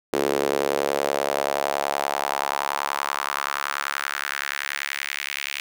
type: tone with high-pass filter sweep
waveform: sawtooth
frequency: 70.5 Hz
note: C#2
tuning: 30 cents sharp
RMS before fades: -26 dBFS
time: 0.13-5.6 s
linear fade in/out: 0 ms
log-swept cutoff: 390 to 2400 Hz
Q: 2.5
effects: none